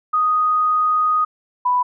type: tone pair in turn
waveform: sine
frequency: 1244.5 / 990.8 Hz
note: D#6 / B5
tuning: 0 / +5 cents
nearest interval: major third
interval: 395 cents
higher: first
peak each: -14 dBFS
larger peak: neither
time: 0.13-1.25 / 1.65-1.83 s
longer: first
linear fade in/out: 10 ms
effects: none